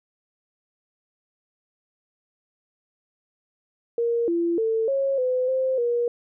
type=tone with pitch steps; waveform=sine; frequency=468.5 / 340.1 / 447.1 / 546 / 507 / 522 / 477.1 Hz; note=A#4 / F4 / A4 / C#5 / B4 / C5 / A#4; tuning=+9 / -46 / +28 / -26 / +45 / -4 / +40 cents; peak=-20 dBFS; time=3.98-6.08 s; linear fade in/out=2 ms; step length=300 ms; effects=none